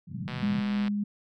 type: band-pass noise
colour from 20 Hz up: pink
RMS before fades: -35 dBFS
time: 0.07-0.61 s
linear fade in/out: 20 ms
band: 110 to 210 Hz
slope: 48 dB/octave
type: click train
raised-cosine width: 0.3 ms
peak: -22 dBFS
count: 76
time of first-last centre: 0.28-0.88 s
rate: 125 Hz
type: tone with tremolo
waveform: sine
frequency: 205.4 Hz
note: G#3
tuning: 19 cents flat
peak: -24 dBFS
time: 0.42-1.04 s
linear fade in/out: 10 ms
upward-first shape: triangle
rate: 3.2 Hz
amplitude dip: 25%
effects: none